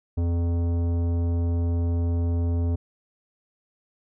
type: tone with tanh clipping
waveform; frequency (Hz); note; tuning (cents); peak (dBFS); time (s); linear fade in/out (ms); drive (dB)
sine; 85.3; F2; -40; -23; 0.17-2.76; 10; 14
effects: none